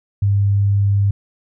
sine tone, 100.3 Hz, G2, 40 cents sharp, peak -12 dBFS, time 0.22-1.11 s, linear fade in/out 5 ms, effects none

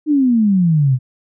sine exponential sweep, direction down, 311.1 to 123.1 Hz, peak -10 dBFS, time 0.06-0.99 s, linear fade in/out 50 ms, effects none

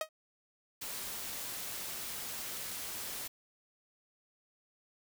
sawtooth tone with exponential decay, 629 Hz, D#5, 19 cents sharp, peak -25 dBFS, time 0.01-0.09 s, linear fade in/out 2 ms, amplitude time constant 17 ms
white noise, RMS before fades -41 dBFS, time 0.81-3.28 s, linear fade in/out 10 ms
effects none

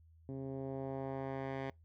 10% pulse tone with low-pass filter sweep, 134.5 Hz, C3, 48 cents sharp, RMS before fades -41 dBFS, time 0.29-1.7 s, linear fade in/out 0 ms, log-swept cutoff 310 to 2400 Hz, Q 0.95, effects noise-tail reverb RT60 0.2 s tail -25 dB re dry + added 81 Hz sine -60 dBFS peak until 1.84 s

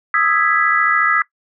sine chord, E major seventh, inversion third, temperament equal, 1244.5 / 1318.5 / 1661.2 / 1975.5 Hz, D#6 / E6 / G#6 / B6, 0 / 0 / 0 / 0 cents, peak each -18 dBFS, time 0.14-1.22 s, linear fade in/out 2 ms, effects noise-tail reverb RT60 0.1 s tail -20 dB re dry

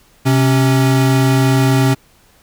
square tone pair together, 129.8 / 273.3 Hz, C3 / C#4, -13 / -24 cents, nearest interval octave + minor second, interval 1289 cents, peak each -12 / -16 dBFS, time 0.25-1.95 s, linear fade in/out 20 ms, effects pink hiss -51 dBFS RMS until 2.42 s

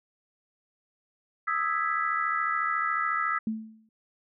sine chord, E major seventh, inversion third, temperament equal, 1244.5 / 1318.5 / 1661.2 / 1975.5 Hz, D#6 / E6 / G#6 / B6, 0 / 0 / 0 / 0 cents, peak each -31 / -28 / -34 / -32 dBFS, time 1.47-3.39 s, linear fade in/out 10 ms
sine tone with exponential decay, 220 Hz, A3, in tune, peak -24 dBFS, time 3.47-3.89 s, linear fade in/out 2 ms, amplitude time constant 91 ms
effects none

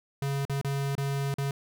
square tone with dropouts, 139 Hz, C#3, 5 cents sharp, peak -28 dBFS, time 0.22-1.51 s, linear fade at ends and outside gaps 2 ms, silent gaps 0.452-0.496 / 0.614-0.646 / 0.953-0.979 / 1.341-1.383 s, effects none

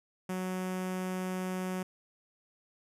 sawtooth tone with notch filter, 185 Hz, F#3, in tune, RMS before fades -35 dBFS, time 0.29-1.83 s, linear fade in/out 5 ms, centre 4100 Hz, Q 1.7, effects resampled to 32000 Hz

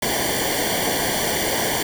pink noise with comb filter, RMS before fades -22 dBFS, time 0.02-1.83 s, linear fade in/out 5 ms, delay 0.77 ms, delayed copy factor -0.9, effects none

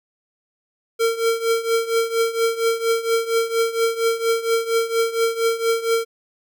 square tone with tremolo, 457.1 Hz, A#4, 34 cents flat, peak -15 dBFS, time 0.99-6.05 s, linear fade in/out 20 ms, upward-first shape triangle, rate 4.3 Hz, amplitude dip 85%, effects none

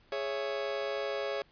40% pulse chord, C# minor, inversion second, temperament just, 415.8 / 554.4 / 665.2 Hz, G#4 / C#5 / E5, +2 / 0 / +16 cents, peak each -36 / -34 / -39 dBFS, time 0.12-1.42 s, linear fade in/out 2 ms, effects pink hiss -64 dBFS RMS until 1.51 s + resampled to 11025 Hz

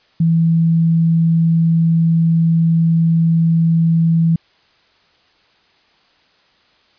sine tone, 164.81 Hz, E3, in tune, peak -10 dBFS, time 0.2-4.36 s, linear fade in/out 5 ms, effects white hiss -55 dBFS RMS until 6.98 s + resampled to 11025 Hz

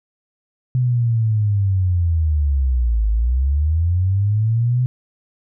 sine linear two-way sweep, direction down then up, 127.4 to 51.91 to 127.4 Hz, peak -14 dBFS, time 0.75-4.86 s, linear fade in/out 0 ms, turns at 3.08 s, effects none

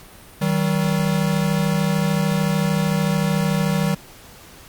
square tone pair together, 157.85 / 191.3 Hz, D#3 / G3, +25 / -42 cents, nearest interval minor third, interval 333 cents, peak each -21 dBFS, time 0.41-3.95 s, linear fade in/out 10 ms, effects pink hiss -44 dBFS RMS until 4.68 s + Opus 48 kbps

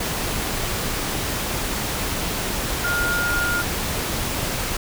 sine tone in noise, 1417 Hz, F6, 25 cents sharp, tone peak -21 dBFS, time 2.84-3.62 s, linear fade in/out 5 ms, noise pink, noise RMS -25 dBFS, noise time 0-4.77 s, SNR +1 dB, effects none

